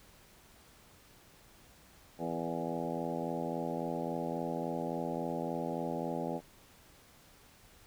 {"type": "harmonic tone with a mistuned harmonic", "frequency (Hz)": 83.6, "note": "E2", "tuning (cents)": 25, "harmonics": [2, 3, 4, 5, 6, 7, 8, 9, 10], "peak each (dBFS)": [-41, -40, -42, -44, -42, -42, -45, -44, -44], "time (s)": [2.18, 6.41], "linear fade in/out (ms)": 50, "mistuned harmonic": 6, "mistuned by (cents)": -28, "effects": ["pink hiss -60 dBFS RMS until 7.86 s"]}